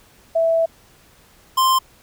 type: tone pair in turn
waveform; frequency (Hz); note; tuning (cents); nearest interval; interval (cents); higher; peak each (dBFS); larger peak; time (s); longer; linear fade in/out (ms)
sine / square; 658 / 1046.9; E5 / C6; -3 / +1; minor sixth; 804; second; -14; neither; 0.35-0.66 / 1.57-1.79; first; 10
effects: pink hiss -52 dBFS RMS until 2.02 s